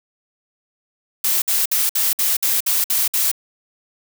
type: noise bursts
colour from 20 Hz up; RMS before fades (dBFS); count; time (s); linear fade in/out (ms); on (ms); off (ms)
blue; -18; 9; 1.24-3.316; 5; 180; 57
effects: none